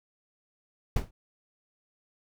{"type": "noise with exponential decay", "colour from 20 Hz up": "brown", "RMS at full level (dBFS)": -20, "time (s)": [0.96, 1.11], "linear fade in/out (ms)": 5, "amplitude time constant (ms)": 31, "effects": []}